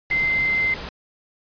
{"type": "tone in noise", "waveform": "sine", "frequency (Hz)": 2077, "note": "C7", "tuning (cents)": -13, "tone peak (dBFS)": -18, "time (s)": [0.11, 0.74], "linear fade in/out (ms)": 2, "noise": "pink", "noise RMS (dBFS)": -33, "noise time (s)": [0.1, 0.89], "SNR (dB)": 12, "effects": ["resampled to 11025 Hz"]}